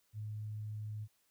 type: tone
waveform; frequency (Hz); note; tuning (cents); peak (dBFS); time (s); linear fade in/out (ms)
sine; 106.7; G#2; +47; -39; 0.13-1.08; 50
effects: white hiss -75 dBFS RMS until 1.3 s